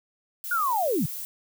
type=noise; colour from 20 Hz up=violet; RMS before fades=-35 dBFS; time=0.44-1.25 s; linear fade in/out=0 ms
type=linear sweep; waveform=sine; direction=down; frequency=1484 to 119 Hz; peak=-22 dBFS; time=0.51-1.06 s; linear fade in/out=5 ms
effects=none